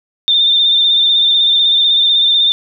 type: tone with vibrato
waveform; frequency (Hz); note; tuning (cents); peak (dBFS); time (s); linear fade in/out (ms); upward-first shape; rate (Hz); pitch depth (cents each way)
sine; 3600; A7; +39; -8; 0.28-2.52; 0; sine; 16; 34
effects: none